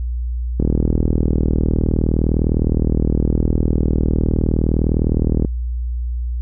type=click train; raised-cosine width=3 ms; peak=-4 dBFS; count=193; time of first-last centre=0.6-5.448 s; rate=39.6 Hz; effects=added 60 Hz sine -19 dBFS peak until 6.41 s